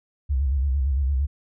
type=tone with vibrato; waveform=sine; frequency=68 Hz; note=C#2; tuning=33 cents flat; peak=-19 dBFS; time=0.29-1.27 s; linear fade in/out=20 ms; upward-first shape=square; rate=8.8 Hz; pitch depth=93 cents each way; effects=none